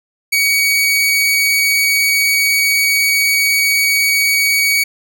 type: tone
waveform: sawtooth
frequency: 2254 Hz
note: C#7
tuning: 28 cents sharp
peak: -8 dBFS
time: 0.32-4.84 s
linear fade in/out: 10 ms
effects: none